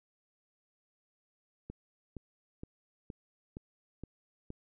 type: click train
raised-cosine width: 3 ms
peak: -29 dBFS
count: 7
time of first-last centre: 1.7-4.504 s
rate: 2.14 Hz
effects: none